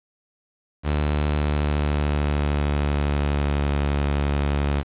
sawtooth tone with pitch glide, 74.3 to 71.48 Hz, D2 to D2, +21 to -46 cents, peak -16 dBFS, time 0.83-4.84 s, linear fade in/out 50 ms, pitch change -67 cents, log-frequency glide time 1.29-3.81 s, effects resampled to 8000 Hz + 7-bit

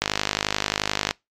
click train, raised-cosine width 0.2 ms, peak -3 dBFS, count 57, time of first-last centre 0.02-1.109 s, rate 51.4 Hz, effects noise-tail reverb RT60 0.2 s tail -24 dB re dry + MP3 96 kbps

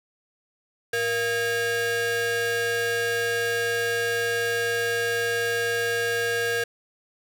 45% pulse ring-modulated tone, 579 Hz, D5, 25 cents flat, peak -20 dBFS, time 0.93-6.64 s, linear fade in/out 5 ms, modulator 1050 Hz, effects none

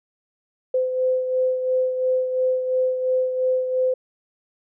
sine beating tone pair, 512 / 514.9 Hz, C5 / C5, -38 / -28 cents, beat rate 2.9 Hz, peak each -19 / -28 dBFS, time 0.74-3.94 s, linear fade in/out 5 ms, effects none

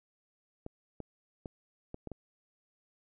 clicks, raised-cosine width 2 ms, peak -27 dBFS, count 6, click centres 0.664 / 1.003 / 1.458 / 1.944 / 2.073 / 2.117 s, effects none

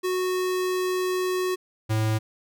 square tone pair in turn, 368 / 109.41 Hz, F#4 / A2, -9 / -9 cents, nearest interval octave + major sixth, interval 2100 cents, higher first, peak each -24 / -22 dBFS, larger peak second, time 0.03-1.56 / 1.89-2.19 s, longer first, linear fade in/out 20 ms, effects none

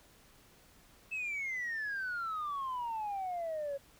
sine exponential sweep, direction down, 2637 to 548 Hz, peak -33 dBFS, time 1.11-3.78 s, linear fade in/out 20 ms, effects tanh soft clip ceiling -32 dBFS + pink hiss -62 dBFS RMS until 3.99 s

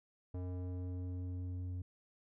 square tone with low-pass filter sweep, 90.6 Hz, F#2, 36 cents flat, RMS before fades -41 dBFS, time 0.34-1.82 s, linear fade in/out 5 ms, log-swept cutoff 600 to 190 Hz, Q 0.96, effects none

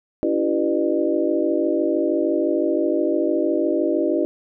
sine tone cluster, 286.7 / 332.7 / 386.2 / 495.6 / 602 Hz, D4 / E4 / G4 / B4 / D5, -42 / +16 / -26 / +6 / +43 cents, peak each -25 / -21 / -25 / -27 / -24 dBFS, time 0.23-4.25 s, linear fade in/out 0 ms, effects none

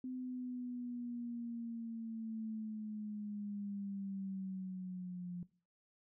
sine linear sweep, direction down, 256.3 to 175.7 Hz, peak -40 dBFS, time 0.04-5.43 s, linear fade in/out 2 ms, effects noise-tail reverb RT60 0.4 s tail -20 dB re dry

